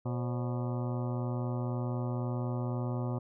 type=harmonic tone with a mistuned harmonic; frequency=122 Hz; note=B2; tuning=21 cents flat; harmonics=1 / 2 / 3 / 4 / 5 / 6 / 7 / 8 / 9 / 10; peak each=-32 / -38 / -42 / -44 / -46 / -48 / -49 / -50 / -51 / -52 dBFS; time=0.05-3.19 s; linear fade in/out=10 ms; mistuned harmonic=4; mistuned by=+130 cents; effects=none